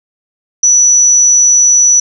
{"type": "tone", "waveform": "sine", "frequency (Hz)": 5920, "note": "F#8", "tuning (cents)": 0, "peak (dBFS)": -4, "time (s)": [0.63, 2], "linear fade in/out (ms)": 5, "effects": []}